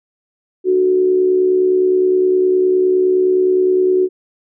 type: tone with amplitude modulation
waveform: sine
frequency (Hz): 370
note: F#4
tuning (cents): 0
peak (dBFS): -8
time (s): 0.64-4.09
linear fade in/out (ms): 50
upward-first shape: sine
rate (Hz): 69.7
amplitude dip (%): 50
effects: none